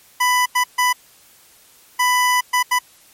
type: tone bursts at uneven times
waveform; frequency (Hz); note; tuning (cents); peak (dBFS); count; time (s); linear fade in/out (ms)
25% pulse; 994; B5; +11; -10; 6; 0.2-0.46 / 0.55-0.64 / 0.78-0.93 / 1.99-2.41 / 2.53-2.63 / 2.71-2.79; 10
effects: white hiss -50 dBFS RMS until 3.13 s + MP3 64 kbps